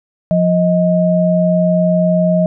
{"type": "tone pair together", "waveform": "sine", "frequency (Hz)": [176.12, 628], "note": ["F3", "D#5"], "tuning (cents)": [15, 16], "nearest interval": "octave + minor seventh", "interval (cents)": 2201, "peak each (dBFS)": [-12, -13], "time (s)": [0.31, 2.46], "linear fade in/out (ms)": 0, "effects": []}